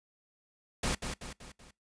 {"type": "noise with echo", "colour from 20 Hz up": "pink", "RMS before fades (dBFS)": -31, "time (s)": [0.83, 0.95], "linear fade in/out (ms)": 5, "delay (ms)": 190, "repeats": 4, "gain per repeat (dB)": -6, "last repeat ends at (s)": 1.71, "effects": ["noise-tail reverb RT60 0.2 s tail -23 dB re dry", "resampled to 22050 Hz"]}